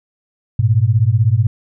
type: beating tone pair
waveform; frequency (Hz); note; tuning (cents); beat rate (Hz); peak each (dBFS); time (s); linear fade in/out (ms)
sine; 103.1 / 119.1; G#2 / A#2; -12 / +38; 16; -13; 0.59-1.47; 5
effects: none